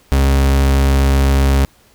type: tone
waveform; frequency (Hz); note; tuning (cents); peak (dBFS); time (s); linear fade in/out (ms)
40% pulse; 68.1; C#2; -30; -9; 0.12-1.65; 0
effects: pink hiss -51 dBFS RMS until 1.94 s